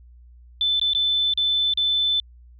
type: tone with dropouts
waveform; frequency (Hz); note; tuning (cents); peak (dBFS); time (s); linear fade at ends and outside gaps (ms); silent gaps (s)
sine; 3520; A7; 0; -18; 0.61-2.2; 1; 0.797-0.814 / 0.934-0.949 / 1.337-1.375 / 1.737-1.774
effects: added 60 Hz sine -45 dBFS peak until 2.59 s